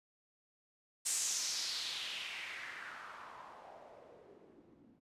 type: noise with low-pass filter sweep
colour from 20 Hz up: blue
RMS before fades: -43 dBFS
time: 1.05-5 s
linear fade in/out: 20 ms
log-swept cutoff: 8300 to 230 Hz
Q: 2.9
effects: noise-tail reverb RT60 0.1 s tail -24 dB re dry + resampled to 32000 Hz